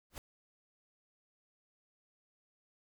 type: noise with exponential growth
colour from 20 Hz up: pink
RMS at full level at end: -40 dBFS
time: 0.1-0.18 s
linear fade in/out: 1 ms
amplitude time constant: 16 ms
effects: none